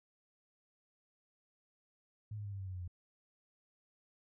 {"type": "tone with pitch steps", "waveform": "sine", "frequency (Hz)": [106.5, 103.71, 100.99, 98.34, 95.76, 93.25, 90.81, 88.42], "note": ["G#2", "G#2", "G#2", "G2", "G2", "F#2", "F#2", "F2"], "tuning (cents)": [44, -2, -48, 6, -40, 14, -32, 22], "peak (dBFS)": -40, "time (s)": [2.31, 2.878], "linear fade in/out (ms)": 5, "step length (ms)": 71, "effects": []}